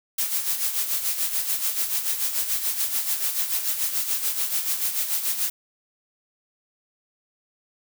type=noise with tremolo; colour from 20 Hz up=blue; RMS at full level=-23 dBFS; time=0.18-5.5 s; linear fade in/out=5 ms; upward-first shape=sine; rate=6.9 Hz; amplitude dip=60%; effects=none